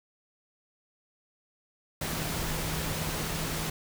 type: tone in noise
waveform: sine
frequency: 158 Hz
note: D#3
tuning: 27 cents sharp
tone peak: -37 dBFS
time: 2.01-3.7 s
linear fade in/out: 5 ms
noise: pink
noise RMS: -33 dBFS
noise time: 2.01-3.7 s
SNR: -7 dB
effects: none